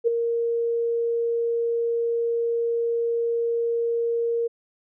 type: tone with ADSR envelope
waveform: sine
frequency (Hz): 466.2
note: A#4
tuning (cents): 0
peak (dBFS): -14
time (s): 0.04-4.48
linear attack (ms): 34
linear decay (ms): 9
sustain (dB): -7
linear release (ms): 16
effects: none